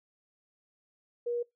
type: tone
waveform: sine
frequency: 478.1 Hz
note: A#4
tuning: 44 cents sharp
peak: -29 dBFS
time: 1.26-1.43 s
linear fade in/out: 10 ms
effects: noise-tail reverb RT60 0.2 s tail -24 dB re dry